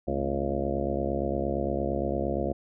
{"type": "harmonic tone with a mistuned harmonic", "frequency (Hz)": 68.7, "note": "C#2", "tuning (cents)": -15, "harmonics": [1, 2, 3, 4, 5, 6, 7, 8, 9, 10], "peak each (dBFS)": [-34, -37, -34, -38, -33, -37, -37, -33, -37, -36], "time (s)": [0.07, 2.53], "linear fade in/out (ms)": 10, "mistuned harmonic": 3, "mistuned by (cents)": 100, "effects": []}